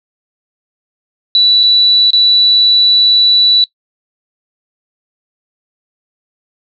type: tone with dropouts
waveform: sine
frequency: 3951 Hz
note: B7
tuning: in tune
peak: -5 dBFS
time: 1.35-3.64 s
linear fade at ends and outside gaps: 1 ms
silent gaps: 1.632-1.635 / 2.105-2.132 s
effects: noise-tail reverb RT60 0.1 s tail -21 dB re dry